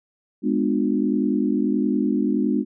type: chord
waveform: sine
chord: G# diminished seventh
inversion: none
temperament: just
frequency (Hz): 207.7 / 249.2 / 299 / 358.8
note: G#3 / B3 / D4 / F4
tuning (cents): 0 / +16 / +31 / +47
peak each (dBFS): -23 / -23 / -23 / -28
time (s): 0.42-2.65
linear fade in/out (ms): 50
effects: none